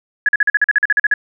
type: tone bursts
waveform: sine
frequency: 1684 Hz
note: G#6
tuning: 24 cents sharp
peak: -9 dBFS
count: 13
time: 0.26-1.139 s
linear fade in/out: 2 ms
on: 27 ms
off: 44 ms
effects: none